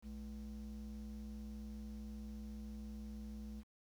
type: ring-modulated tone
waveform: triangle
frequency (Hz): 137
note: C#3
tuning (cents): -20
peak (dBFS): -40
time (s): 0.02-3.64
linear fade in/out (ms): 50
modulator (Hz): 76.9
effects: 11-bit